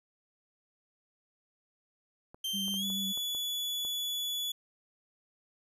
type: clicks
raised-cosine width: 1 ms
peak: -35 dBFS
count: 7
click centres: 2.345 / 2.682 / 2.741 / 2.902 / 3.175 / 3.349 / 3.85 s
type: tone with pitch glide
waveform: 40% pulse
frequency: 3136 to 3420 Hz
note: G7 to A7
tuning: 0 to -50 cents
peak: -31 dBFS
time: 2.44-4.52 s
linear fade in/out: 5 ms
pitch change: +150 cents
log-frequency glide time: 2.76-2.85 s
type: tone with vibrato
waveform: sine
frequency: 195.7 Hz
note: G3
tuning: 3 cents flat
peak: -36 dBFS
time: 2.53-3.13 s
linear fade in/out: 20 ms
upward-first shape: triangle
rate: 7 Hz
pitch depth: 27 cents each way
effects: 11-bit